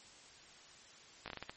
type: slowing click train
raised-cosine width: 0.3 ms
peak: -26 dBFS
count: 7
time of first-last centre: 1.26-1.495 s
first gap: 18 ms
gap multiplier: 1.31
effects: white hiss -58 dBFS RMS until 1.56 s + MP3 32 kbps